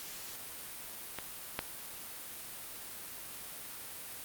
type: clicks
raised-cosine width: 0.3 ms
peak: -21 / -16 dBFS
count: 2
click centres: 1.187 / 1.591 s
effects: white hiss -45 dBFS RMS until 4.24 s + Opus 48 kbps